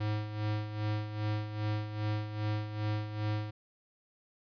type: tone with tremolo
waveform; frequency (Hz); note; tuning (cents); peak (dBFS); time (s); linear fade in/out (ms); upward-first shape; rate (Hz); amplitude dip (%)
square; 106.2; G#2; +39; -30; 0-3.51; 10; sine; 2.5; 65
effects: resampled to 11025 Hz